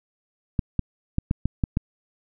clicks, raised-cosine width 5 ms, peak -9 dBFS, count 7, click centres 0.592 / 0.793 / 1.184 / 1.311 / 1.456 / 1.638 / 1.771 s, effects none

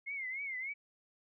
sine tone with vibrato, 2133 Hz, C7, 33 cents sharp, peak -37 dBFS, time 0.06-0.74 s, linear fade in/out 20 ms, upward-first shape triangle, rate 3.4 Hz, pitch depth 130 cents each way, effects none

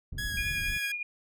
pink low-pass noise, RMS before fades -37 dBFS, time 0.12-0.78 s, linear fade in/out 5 ms, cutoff 120 Hz, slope 12 dB/octave
sawtooth tone with vibrato, 1661.2 Hz, G#6, in tune, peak -29 dBFS, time 0.18-0.92 s, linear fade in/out 5 ms, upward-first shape sine, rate 4 Hz, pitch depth 17 cents each way
sine tone with tremolo, 2430 Hz, D#7, 42 cents flat, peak -29 dBFS, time 0.37-1.03 s, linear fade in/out 5 ms, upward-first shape triangle, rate 11 Hz, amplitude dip 60%
effects none

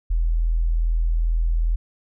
sine tone, 41.2 Hz, E1, in tune, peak -17 dBFS, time 0.1-1.76 s, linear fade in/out 10 ms, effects none

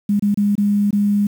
sine tone with dropouts, 204.4 Hz, G#3, 27 cents flat, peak -13 dBFS, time 0.09-1.27 s, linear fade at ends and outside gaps 5 ms, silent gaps 0.195-0.223 / 0.344-0.373 / 0.554-0.579 / 0.908-0.928 s, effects 7-bit

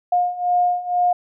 sine beating tone pair, 712 / 714.1 Hz, F5 / F5, +33 / +38 cents, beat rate 2.1 Hz, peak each -21 / -18 dBFS, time 0.12-1.13 s, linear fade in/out 5 ms, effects none

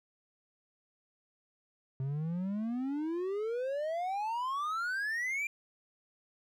triangle exponential sweep, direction up, 130 to 2400 Hz, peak -30 dBFS, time 2-5.47 s, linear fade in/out 2 ms, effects none

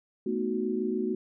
sine chord, B dominant seventh, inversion third, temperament equal, 220 / 246.9 / 311.1 / 370 Hz, A3 / B3 / D#4 / F#4, 0 / 0 / 0 / 0 cents, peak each -32 / -33 / -36 / -30 dBFS, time 0.26-1.15 s, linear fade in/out 5 ms, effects none

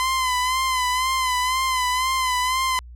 sawtooth tone with vibrato, 1023 Hz, C6, 39 cents flat, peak -16 dBFS, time 0-2.79 s, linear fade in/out 0 ms, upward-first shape sine, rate 2 Hz, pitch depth 49 cents each way, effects added 60 Hz sine -38 dBFS peak until 2.95 s + low-pass 12000 Hz 12 dB/octave

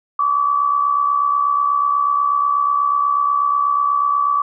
sine tone with amplitude modulation, 1148 Hz, D6, 40 cents flat, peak -11 dBFS, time 0.19-4.42 s, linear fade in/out 5 ms, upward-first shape sine, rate 68.2 Hz, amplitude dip 60%, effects none

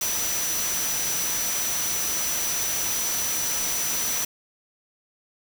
sine tone in noise, 5920 Hz, F#8, in tune, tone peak -27 dBFS, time 0.01-4.25 s, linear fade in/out 5 ms, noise white, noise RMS -28 dBFS, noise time 0.01-4.25 s, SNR -2 dB, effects none

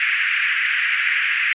pink band-pass noise, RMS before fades -20 dBFS, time 0-1.53 s, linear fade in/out 2 ms, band 1600 to 2700 Hz, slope 48 dB/octave, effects resampled to 8000 Hz

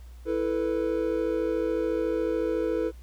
triangle chord, E suspended fourth, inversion none, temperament equal, 329.6 / 440 / 493.9 Hz, E4 / A4 / B4, 0 / 0 / 0 cents, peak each -27 dBFS, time 0.25-2.92 s, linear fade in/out 50 ms, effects added 60 Hz sine -42 dBFS peak until 3.02 s + pink hiss -60 dBFS RMS until 3.02 s

